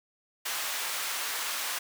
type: high-pass noise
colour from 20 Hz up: pink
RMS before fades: -33 dBFS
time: 0.45-1.79 s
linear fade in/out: 10 ms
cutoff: 1100 Hz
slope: 12 dB/octave
effects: none